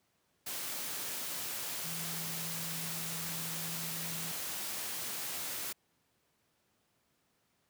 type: tone in noise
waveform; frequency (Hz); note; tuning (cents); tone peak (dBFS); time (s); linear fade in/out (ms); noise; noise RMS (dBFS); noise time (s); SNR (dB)
sine; 164.81; E3; 0; -44; 1.84-4.32; 10; white; -39; 0.46-5.73; -8
effects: pink hiss -75 dBFS RMS until 7.69 s + high-pass 100 Hz 12 dB/octave